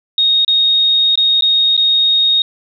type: tone with dropouts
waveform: sine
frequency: 3729 Hz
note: A#7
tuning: in tune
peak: -9 dBFS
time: 0.18-2.42 s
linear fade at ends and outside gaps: 2 ms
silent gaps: 0.448-0.479 / 1.156-1.175 / 1.41-1.422 / 1.767-1.776 s
effects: none